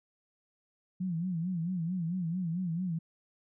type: tone with vibrato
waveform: sine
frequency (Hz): 174.2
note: F3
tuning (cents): -4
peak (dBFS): -30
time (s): 1-2.99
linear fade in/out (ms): 10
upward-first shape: sine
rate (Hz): 4.5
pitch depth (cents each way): 130
effects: none